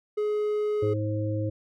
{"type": "tone", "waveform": "triangle", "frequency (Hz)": 420.9, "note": "G#4", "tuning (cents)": 23, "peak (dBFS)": -22, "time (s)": [0.17, 0.94], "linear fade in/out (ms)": 10}
{"type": "harmonic tone", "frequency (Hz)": 106.2, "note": "G#2", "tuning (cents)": 39, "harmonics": [1, 3, 5], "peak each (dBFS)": [-27, -32, -33], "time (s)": [0.82, 1.5], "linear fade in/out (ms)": 10}
{"effects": []}